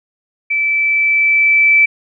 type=tone with level ramp; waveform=sine; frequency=2318 Hz; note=D7; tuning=23 cents flat; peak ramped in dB=-13 to -6 dBFS; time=0.5-1.86 s; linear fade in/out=10 ms; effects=none